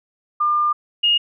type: tone pair in turn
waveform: sine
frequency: 1200 / 2854 Hz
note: D6 / F7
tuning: +37 / +37 cents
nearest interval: octave + minor third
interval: 1500 cents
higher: second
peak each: -15 / -13 dBFS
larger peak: second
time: 0.4-0.73 / 1.03-1.18 s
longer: first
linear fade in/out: 10 ms
effects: none